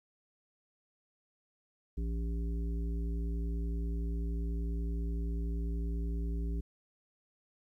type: harmonic tone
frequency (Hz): 56.9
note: A#1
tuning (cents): -41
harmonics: 1 / 3 / 5 / 7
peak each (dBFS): -32 / -42 / -46 / -49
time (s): 1.97-6.61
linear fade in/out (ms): 10
effects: 12-bit